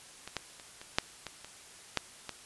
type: clicks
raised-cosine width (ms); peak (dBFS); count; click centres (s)
0.2; -24 / -15 / -30 / -28 / -7 / -21 / -27 / -10 / -20; 9; 0.276 / 0.367 / 0.598 / 0.815 / 0.985 / 1.267 / 1.446 / 1.973 / 2.293
effects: white hiss -52 dBFS RMS until 2.45 s + resampled to 24000 Hz